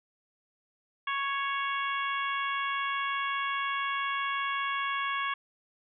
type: harmonic tone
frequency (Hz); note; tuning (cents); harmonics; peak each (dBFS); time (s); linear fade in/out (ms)
554.4; C#5; 0; 2 / 3 / 4 / 5 / 6; -31 / -35 / -37 / -39 / -41; 1.07-5.34; 5
effects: none